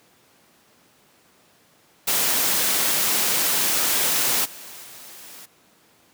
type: noise with level steps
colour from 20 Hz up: white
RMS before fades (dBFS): -21 / -40 / -42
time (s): 2.07-5.46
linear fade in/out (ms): 10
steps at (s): 4.44 / 4.83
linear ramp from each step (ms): 20
effects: pink hiss -57 dBFS RMS until 6.13 s + high-pass 150 Hz 12 dB/octave